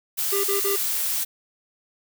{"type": "noise", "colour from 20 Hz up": "blue", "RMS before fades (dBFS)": -25, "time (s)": [0.17, 1.25], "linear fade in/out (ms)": 20}
{"type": "tone bursts", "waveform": "square", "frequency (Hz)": 398.2, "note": "G4", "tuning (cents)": 27, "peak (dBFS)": -24, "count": 3, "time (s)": [0.32, 0.762], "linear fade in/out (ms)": 10, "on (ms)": 120, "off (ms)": 41}
{"effects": []}